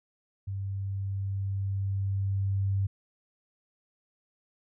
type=tone with level ramp; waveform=sine; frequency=97.9 Hz; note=G2; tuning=2 cents flat; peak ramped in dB=-31 to -24 dBFS; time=0.47-2.87 s; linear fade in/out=10 ms; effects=none